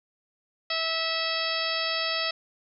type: harmonic tone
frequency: 652 Hz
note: E5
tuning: 19 cents flat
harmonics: 1 / 2 / 3 / 4 / 5 / 6 / 7 / 8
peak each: -34 / -34 / -34 / -34 / -34 / -34 / -34 / -34 dBFS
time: 0.7-2.31 s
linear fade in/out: 5 ms
effects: none